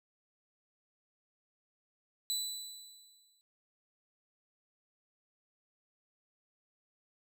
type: tone with exponential decay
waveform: 25% pulse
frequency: 3977 Hz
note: B7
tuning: 11 cents sharp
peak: -27 dBFS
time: 2.3-3.41 s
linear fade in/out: 0 ms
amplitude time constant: 240 ms
effects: none